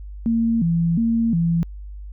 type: tone with vibrato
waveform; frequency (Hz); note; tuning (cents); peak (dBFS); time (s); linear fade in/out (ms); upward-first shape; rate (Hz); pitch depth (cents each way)
sine; 196; G3; 0; -16; 0.26-1.63; 0; square; 1.4; 270
effects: added 50 Hz sine -32 dBFS peak until 2.12 s